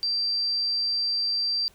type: tone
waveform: sine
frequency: 4699 Hz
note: D8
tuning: in tune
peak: -23 dBFS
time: 0.03-1.68 s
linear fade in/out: 0 ms
effects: pink hiss -58 dBFS RMS until 1.74 s